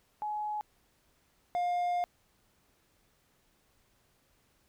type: tone pair in turn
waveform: sine / triangle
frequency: 844 / 707.8 Hz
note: G#5 / F5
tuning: +28 / +23 cents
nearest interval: minor third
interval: 305 cents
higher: first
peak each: -32 / -26 dBFS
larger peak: second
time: 0.22-0.61 / 1.55-2.04 s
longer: second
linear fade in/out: 0 ms
effects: pink hiss -70 dBFS RMS until 4.68 s